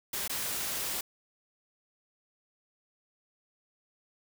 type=noise with dropouts; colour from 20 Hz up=white; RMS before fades=-34 dBFS; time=0.13-1.01 s; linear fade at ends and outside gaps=5 ms; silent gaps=0.279-0.295 s; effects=none